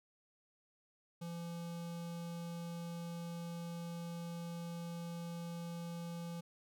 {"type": "tone with notch filter", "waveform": "square", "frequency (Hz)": 170, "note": "F3", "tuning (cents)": -46, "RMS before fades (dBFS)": -44, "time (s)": [1.21, 6.41], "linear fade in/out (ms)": 10, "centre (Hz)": 1800, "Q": 1.9, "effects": []}